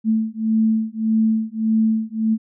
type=beating tone pair; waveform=sine; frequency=220 / 221.7 Hz; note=A3 / A3; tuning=0 / +13 cents; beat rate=1.7 Hz; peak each=-19 dBFS; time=0.04-2.38 s; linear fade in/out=50 ms; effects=none